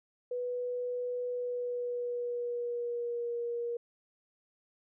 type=tone with pitch glide; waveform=sine; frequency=492.5 to 473.5 Hz; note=B4 to A#4; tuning=-5 to +27 cents; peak=-32 dBFS; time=0.31-3.77 s; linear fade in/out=5 ms; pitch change=-68 cents; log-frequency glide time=1.29-3.34 s; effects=none